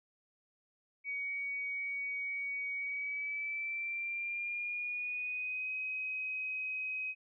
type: tone with pitch glide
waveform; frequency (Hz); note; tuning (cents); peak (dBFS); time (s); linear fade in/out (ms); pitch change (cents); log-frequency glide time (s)
sine; 2251 to 2527; C#7 to D#7; +26 to +26; -35; 1.04-7.15; 50; +200; 2.79-5.73
effects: none